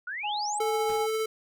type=exponential sweep; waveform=sine; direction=up; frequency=1396.9 to 8590 Hz; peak=-32 dBFS; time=0.07-0.59 s; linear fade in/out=5 ms
type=tone with pitch glide; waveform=sine; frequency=834 to 828.2 Hz; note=G#5 to G#5; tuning=+7 to -5 cents; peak=-29 dBFS; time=0.23-1.07 s; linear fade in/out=20 ms; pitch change=-12 cents; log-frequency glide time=0.55-0.93 s
type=tone with tremolo; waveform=square; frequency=440 Hz; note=A4; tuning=in tune; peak=-26 dBFS; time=0.6-1.26 s; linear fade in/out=5 ms; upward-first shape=triangle; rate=15 Hz; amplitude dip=25%
type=noise with exponential decay; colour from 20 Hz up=pink; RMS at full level=-42 dBFS; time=0.89-1.16 s; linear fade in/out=2 ms; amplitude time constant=58 ms
effects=none